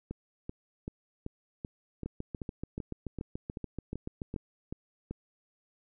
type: two click trains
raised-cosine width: 3 ms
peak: -23 / -24 dBFS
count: 17 / 14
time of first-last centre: 2.06-4.362 / 0.11-5.11 s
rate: 6.95 / 2.6 Hz
effects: none